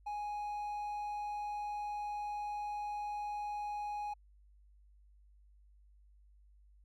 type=tone; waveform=triangle; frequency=830.6 Hz; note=G#5; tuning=in tune; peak=-35 dBFS; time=0.06-4.14 s; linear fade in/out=10 ms; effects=added 50 Hz sine -60 dBFS peak until 6.84 s